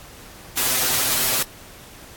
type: noise with comb filter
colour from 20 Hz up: white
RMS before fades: -20 dBFS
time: 0.57-1.43 s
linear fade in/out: 5 ms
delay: 7.8 ms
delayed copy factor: +1
effects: pink hiss -43 dBFS RMS until 2.16 s + AAC 64 kbps